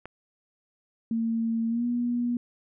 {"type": "click", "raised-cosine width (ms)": 0.5, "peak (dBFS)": -24, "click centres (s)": 0.056}
{"type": "tone with pitch glide", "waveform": "sine", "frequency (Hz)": [227.6, 241.1], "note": ["A#3", "B3"], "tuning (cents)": [-41, -41], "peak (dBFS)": -24, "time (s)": [1.11, 2.37], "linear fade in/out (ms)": 2, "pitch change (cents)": 100, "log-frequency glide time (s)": [1.68, 1.85]}
{"effects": []}